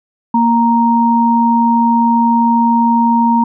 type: tone pair together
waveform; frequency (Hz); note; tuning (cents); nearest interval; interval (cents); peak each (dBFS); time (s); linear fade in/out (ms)
sine; 233.1 / 932.4; A#3 / A#5; 0 / 0; 2 octaves; 2400; -11; 0.34-3.44; 5
effects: none